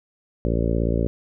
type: harmonic tone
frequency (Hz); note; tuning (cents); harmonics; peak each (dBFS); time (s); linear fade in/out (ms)
57; A#1; -38; 1 / 2 / 3 / 4 / 5 / 6 / 7 / 8 / 9 / 10; -23 / -26 / -28 / -29 / -30 / -31 / -31 / -32 / -33 / -33; 0.45-1.07; 0
effects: none